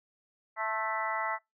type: harmonic tone with a mistuned harmonic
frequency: 220 Hz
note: A3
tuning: in tune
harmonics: 3 / 4 / 5 / 6 / 7 / 8 / 9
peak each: -38 / -35 / -37 / -36 / -45 / -45 / -36 dBFS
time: 0.56-1.39 s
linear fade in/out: 50 ms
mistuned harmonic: 5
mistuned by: -29 cents
effects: noise-tail reverb RT60 0.2 s tail -26 dB re dry